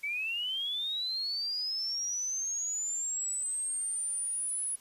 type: linear sweep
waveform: sine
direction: up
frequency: 2248 to 10350 Hz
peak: -31 dBFS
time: 0.03-4.76 s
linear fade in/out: 10 ms
effects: white hiss -59 dBFS RMS until 4.8 s + resampled to 32000 Hz